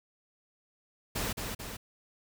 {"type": "noise with echo", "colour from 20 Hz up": "pink", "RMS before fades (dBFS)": -33, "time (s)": [1.15, 1.33], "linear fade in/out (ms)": 10, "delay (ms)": 220, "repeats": 2, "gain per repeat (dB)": -4, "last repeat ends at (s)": 1.77, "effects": []}